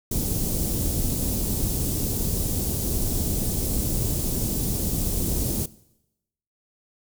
pink band-stop noise, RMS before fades -25 dBFS, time 0.11-5.66 s, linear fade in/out 5 ms, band 330 to 8000 Hz, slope 12 dB/octave, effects noise-tail reverb RT60 0.9 s tail -20 dB re dry

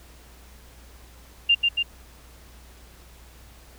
sine tone with echo, 2794 Hz, F7, in tune, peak -14 dBFS, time 1.49-1.55 s, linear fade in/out 10 ms, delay 140 ms, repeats 2, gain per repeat -3 dB, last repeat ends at 1.83 s, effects added 60 Hz sine -48 dBFS peak until 3.78 s + pink hiss -52 dBFS RMS until 3.78 s

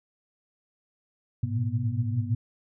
sine tone cluster, 104.7 / 113.7 / 120.4 / 125.8 / 242.4 Hz, G#2 / A#2 / B2 / B2 / B3, +15 / -43 / -44 / +32 / -32 cents, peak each -29 / -31 / -31 / -33 / -35 dBFS, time 1.43-2.35 s, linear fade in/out 5 ms, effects none

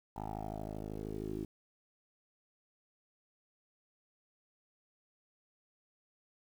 10% pulse tone with low-pass filter sweep, 52.9 Hz, G#1, 33 cents sharp, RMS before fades -41 dBFS, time 0.16-1.45 s, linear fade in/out 5 ms, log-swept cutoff 900 to 340 Hz, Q 5.1, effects 10-bit

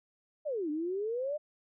sine exponential two-way sweep, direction down then up, 638 to 292.1 to 615 Hz, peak -31 dBFS, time 0.45-1.38 s, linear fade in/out 20 ms, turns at 0.7 s, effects none

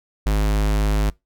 square tone, 51.91 Hz, G#1, in tune, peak -17 dBFS, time 0.26-1.1 s, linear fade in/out 5 ms, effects noise-tail reverb RT60 0.2 s tail -23 dB re dry

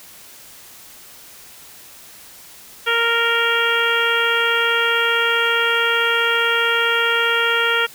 harmonic tone, 464.7 Hz, A#4, 5 cents flat, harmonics 1 / 2 / 3 / 4 / 5 / 6 / 7, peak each -23 / -27 / -19 / -23 / -25 / -24 / -24 dBFS, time 2.86-7.87 s, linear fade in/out 20 ms, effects white hiss -42 dBFS RMS until 7.94 s

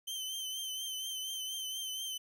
sawtooth tone with vibrato, 3091 Hz, G7, 25 cents flat, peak -34 dBFS, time 0.07-2.18 s, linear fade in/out 10 ms, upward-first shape triangle, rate 4.2 Hz, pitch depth 49 cents each way, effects none

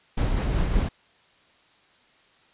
brown noise with tremolo, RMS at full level -22 dBFS, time 0.17-0.89 s, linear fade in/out 10 ms, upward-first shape sine, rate 5.3 Hz, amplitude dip 30%, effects white hiss -59 dBFS RMS until 2.53 s + resampled to 8000 Hz

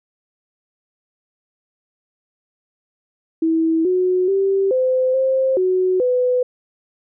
sine tone with pitch steps, 324.5 / 366.4 / 389.9 / 514 / 527 / 370 / 500 Hz, E4 / F#4 / G4 / C5 / C5 / F#4 / B4, -27 / -17 / -9 / -31 / +12 / 0 / +21 cents, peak -14 dBFS, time 3.42-6.43 s, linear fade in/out 5 ms, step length 430 ms, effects none

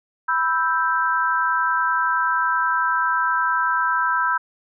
sine chord, E minor, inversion second, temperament equal, 987.8 / 1318.5 / 1568 Hz, B5 / E6 / G6, 0 / 0 / 0 cents, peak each -22 dBFS, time 0.28-4.38 s, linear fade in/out 10 ms, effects none

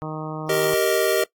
harmonic tone, 155.56 Hz, D#3, in tune, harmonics 1 / 2 / 3 / 4 / 5 / 6 / 7 / 8, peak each -31 / -34 / -36 / -37 / -38 / -39 / -39 / -40 dBFS, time 0.02-0.74 s, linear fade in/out 0 ms
square chord, Eb major, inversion first, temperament just, 388.9 / 466.7 / 622.3 Hz, G4 / Bb4 / Eb5, -14 / +2 / 0 cents, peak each -23 dBFS, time 0.49-1.24 s, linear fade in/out 5 ms
blue noise, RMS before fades -32 dBFS, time 0.53-1.23 s, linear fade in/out 0 ms
effects noise-tail reverb RT60 0.1 s tail -20 dB re dry + AAC 64 kbps

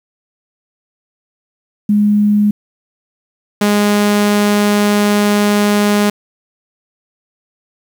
sine / sawtooth tone pair in turn, 207.7 / 206.5 Hz, G#3 / G#3, 0 / -10 cents, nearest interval unison, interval 10 cents, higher first, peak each -8 / -6 dBFS, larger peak second, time 1.89-2.51 / 3.61-6.1 s, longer second, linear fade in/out 5 ms, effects 7-bit

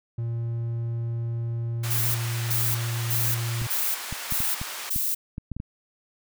triangle tone, 116.54 Hz, A#2, in tune, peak -24 dBFS, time 0.18-3.67 s, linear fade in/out 5 ms
pink high-pass noise, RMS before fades -35 dBFS, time 1.83-4.9 s, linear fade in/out 10 ms, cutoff 1000 Hz, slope 12 dB/octave
violet noise bursts, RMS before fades -26 dBFS, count 6, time 1.9-5.15 s, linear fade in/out 10 ms, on 250 ms, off 350 ms
clicks, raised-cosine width 5 ms, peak -20 dBFS, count 10, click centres 3.617 / 4.126 / 4.323 / 4.404 / 4.615 / 4.961 / 5.381 / 5.517 / 5.566 / 5.601 s
effects none

